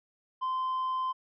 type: tone with tanh clipping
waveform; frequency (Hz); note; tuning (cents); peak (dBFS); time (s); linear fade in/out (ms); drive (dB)
sine; 1035; C6; -19; -29; 0.41-1.13; 20; 2
effects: none